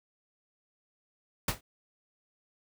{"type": "noise with exponential decay", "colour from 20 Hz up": "pink", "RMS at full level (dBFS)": -24, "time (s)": [1.48, 1.61], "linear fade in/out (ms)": 5, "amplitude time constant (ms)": 27, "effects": []}